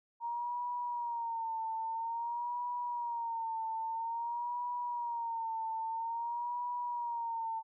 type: tone with vibrato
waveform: sine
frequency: 932.3 Hz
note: A#5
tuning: in tune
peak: -34 dBFS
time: 0.2-7.63 s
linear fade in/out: 50 ms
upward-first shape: sine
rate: 0.5 Hz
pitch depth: 73 cents each way
effects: none